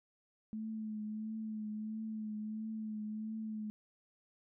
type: tone with vibrato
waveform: sine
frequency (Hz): 216.4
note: A3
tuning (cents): -29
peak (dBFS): -38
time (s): 0.53-3.7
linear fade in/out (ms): 0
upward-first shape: triangle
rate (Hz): 1.5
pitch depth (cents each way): 36
effects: none